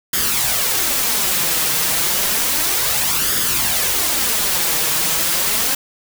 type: noise with flanger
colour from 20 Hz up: white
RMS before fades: -18 dBFS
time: 0.13-5.75 s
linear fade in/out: 5 ms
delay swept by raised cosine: 0.59 to 6.39 ms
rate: 0.31 Hz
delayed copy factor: +0.55
effects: none